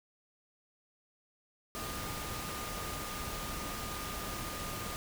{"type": "tone in noise", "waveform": "sine", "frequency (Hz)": 1218, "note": "D#6", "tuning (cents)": -37, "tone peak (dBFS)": -45, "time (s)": [1.75, 4.96], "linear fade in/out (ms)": 0, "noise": "pink", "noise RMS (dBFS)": -40, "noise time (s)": [1.75, 4.96], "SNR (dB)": -8, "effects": []}